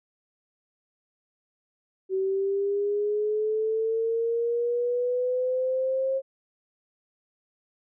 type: linear sweep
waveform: sine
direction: up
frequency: 378.3 to 537 Hz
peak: -23 dBFS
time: 2.09-6.22 s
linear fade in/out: 50 ms
effects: none